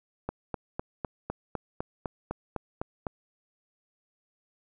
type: click train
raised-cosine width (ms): 1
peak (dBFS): -17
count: 12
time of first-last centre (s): 0.29-3.068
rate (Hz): 3.96
effects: none